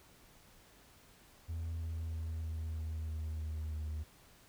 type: tone with pitch steps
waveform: triangle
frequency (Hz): 82.41 / 81.6 / 80.81 / 80.02 / 79.24 / 78.46 / 77.69 / 76.94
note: E2 / E2 / E2 / D#2 / D#2 / D#2 / D#2 / D#2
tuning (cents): 0 / -17 / -34 / +49 / +32 / +15 / -2 / -19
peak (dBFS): -34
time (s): 1.48-4.04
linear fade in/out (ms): 20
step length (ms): 320
effects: tanh soft clip ceiling -30 dBFS + pink hiss -62 dBFS RMS until 4.48 s